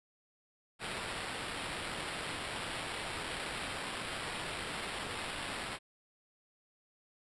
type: noise with sample-and-hold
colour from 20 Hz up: white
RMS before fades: -40 dBFS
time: 0.79-5.79 s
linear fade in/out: 50 ms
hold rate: 6300 Hz
effects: resampled to 24000 Hz